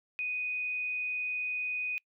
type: tone with frequency modulation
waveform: sine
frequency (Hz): 2489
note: D#7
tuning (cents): 0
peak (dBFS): -31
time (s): 0.19-1.98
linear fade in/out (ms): 0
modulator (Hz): 50.6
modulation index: 0.25
effects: noise-tail reverb RT60 0.1 s tail -26 dB re dry